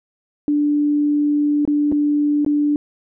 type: tone with dropouts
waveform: sine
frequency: 293.7 Hz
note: D4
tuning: in tune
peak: -14 dBFS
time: 0.48-2.76 s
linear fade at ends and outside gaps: 1 ms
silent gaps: 1.652-1.676 / 1.917-1.923 / 2.448-2.463 s
effects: none